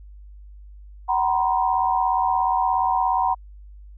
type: tone cluster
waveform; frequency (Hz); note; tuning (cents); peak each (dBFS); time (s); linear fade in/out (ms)
sine; 753 / 952 / 1029; F#5 / A#5 / C6; +30 / +36 / -29; -22 / -21 / -25; 1.08-3.35; 20
effects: added 50 Hz sine -40 dBFS peak until 3.97 s